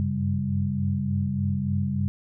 sine tone cluster, 94 / 97.4 / 137.1 / 198.2 Hz, F#2 / G2 / C#3 / G3, +28 / -11 / -19 / +19 cents, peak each -28 / -32 / -28 / -27 dBFS, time 0-2.08 s, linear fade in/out 0 ms, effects none

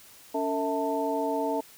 sine tone cluster, 282.9 / 451.8 / 651 / 889 Hz, C#4 / A4 / E5 / A5, +35 / +46 / -22 / +18 cents, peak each -31 dBFS, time 0.34-1.61 s, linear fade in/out 10 ms, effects white hiss -52 dBFS RMS until 1.77 s

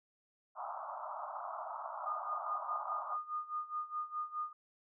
white band-pass noise, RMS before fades -43 dBFS, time 0.55-3.18 s, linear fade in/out 50 ms, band 620 to 1300 Hz, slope 96 dB/octave
sine tone with tremolo, 1224 Hz, D#6, 29 cents flat, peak -34 dBFS, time 2.06-4.53 s, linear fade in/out 5 ms, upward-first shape sine, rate 4.8 Hz, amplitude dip 85%
effects none

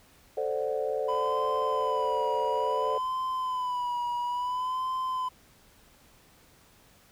sine chord, D dominant seventh, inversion second, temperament equal, 440 / 523.3 / 587.3 / 740 Hz, A4 / C5 / D5 / F#5, 0 / 0 / 0 / 0 cents, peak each -31 / -31 / -33 / -37 dBFS, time 0.37-2.98 s, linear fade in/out 5 ms
triangle tone with vibrato, 998 Hz, B5, 18 cents sharp, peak -26 dBFS, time 1.08-5.29 s, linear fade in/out 10 ms, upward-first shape sine, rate 0.58 Hz, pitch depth 59 cents each way
effects tanh soft clip ceiling -16 dBFS + pink hiss -59 dBFS RMS until 7.11 s

